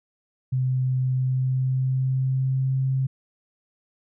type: tone with pitch glide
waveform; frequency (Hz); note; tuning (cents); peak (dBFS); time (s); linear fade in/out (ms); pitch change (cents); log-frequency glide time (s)
sine; 129 to 132.55; C3 to C3; -24 to +23; -20; 0.52-3.07; 10; +47; 1.11-2.79
effects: none